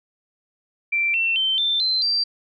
sine tone with pitch steps, 2349 / 2698 / 3100 / 3560 / 4090 / 4698 Hz, D7 / E7 / G7 / A7 / C8 / D8, 0 / +40 / -20 / +20 / -40 / 0 cents, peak -18 dBFS, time 0.92-2.24 s, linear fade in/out 10 ms, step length 220 ms, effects none

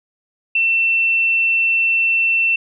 sine tone, 2690 Hz, E7, 34 cents sharp, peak -13 dBFS, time 0.55-2.56 s, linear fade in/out 5 ms, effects none

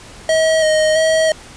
square tone with vibrato, 631 Hz, D#5, 24 cents sharp, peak -12 dBFS, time 0.29-1.32 s, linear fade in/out 2 ms, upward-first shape square, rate 1.5 Hz, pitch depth 22 cents each way, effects pink hiss -38 dBFS RMS until 1.56 s + resampled to 22050 Hz

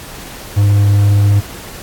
triangle tone, 101.7 Hz, G#2, 36 cents flat, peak -5 dBFS, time 0.56-1.41 s, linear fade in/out 20 ms, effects pink hiss -31 dBFS RMS until 1.82 s + AAC 64 kbps

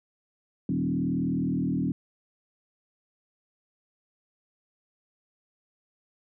sine tone with frequency modulation, 220 Hz, A3, in tune, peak -24 dBFS, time 0.69-1.92 s, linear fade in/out 2 ms, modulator 39.5 Hz, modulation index 2, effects none

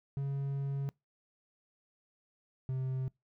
triangle tone pair in turn, 138.59 / 130.72 Hz, C#3 / C3, 0 / -1 cents, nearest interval minor second, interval 101 cents, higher first, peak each -30 / -30 dBFS, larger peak neither, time 0.17-0.89 / 2.69-3.08 s, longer first, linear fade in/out 0 ms, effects noise-tail reverb RT60 0.2 s tail -25 dB re dry

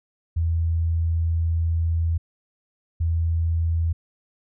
sine tone pair in turn, 82.7 / 82.7 Hz, E2 / E2, +6 / +6 cents, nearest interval unison, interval 0 cents, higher neither, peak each -19 dBFS, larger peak neither, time 0.36-2.18 / 3-3.93 s, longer first, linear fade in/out 10 ms, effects none

